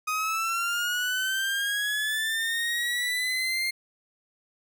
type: linear sweep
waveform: 30% pulse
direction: up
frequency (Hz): 1244.5 to 2120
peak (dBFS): -23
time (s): 0.07-3.71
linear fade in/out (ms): 10
effects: none